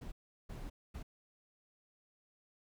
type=noise bursts at uneven times; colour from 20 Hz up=brown; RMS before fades=-45 dBFS; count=3; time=0.01-0.12 / 0.49-0.7 / 0.94-1.03 s; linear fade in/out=10 ms; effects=none